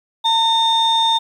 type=tone pair together; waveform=sine; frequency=907 / 3637 Hz; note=A#5 / A#7; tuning=-48 / -43 cents; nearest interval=2 octaves; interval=2405 cents; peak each=-14 dBFS; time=0.24-1.19 s; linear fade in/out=20 ms; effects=tanh soft clip ceiling -9 dBFS + 8-bit